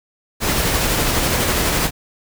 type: noise with tremolo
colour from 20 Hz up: pink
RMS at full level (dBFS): -17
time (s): 0.4-1.91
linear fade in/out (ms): 50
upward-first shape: sine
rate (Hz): 12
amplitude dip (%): 25
effects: none